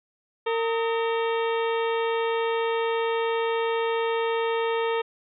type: harmonic tone with a mistuned harmonic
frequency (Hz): 457.4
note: A#4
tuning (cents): -33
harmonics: 1 / 2 / 3 / 4 / 5 / 6 / 7 / 8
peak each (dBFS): -24 / -30 / -34 / -36 / -38 / -40 / -41 / -42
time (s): 0.46-5.02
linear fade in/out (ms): 10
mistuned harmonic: 3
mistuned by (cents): -140
effects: none